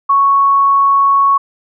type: tone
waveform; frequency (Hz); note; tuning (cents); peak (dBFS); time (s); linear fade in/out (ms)
sine; 1108.7; C#6; 0; -7; 0.09-1.38; 10
effects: none